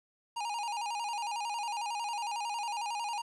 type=tone with vibrato; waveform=square; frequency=880 Hz; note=A5; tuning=in tune; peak=-34 dBFS; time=0.36-3.22 s; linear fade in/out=10 ms; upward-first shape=square; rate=11 Hz; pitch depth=110 cents each way; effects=resampled to 22050 Hz + 10-bit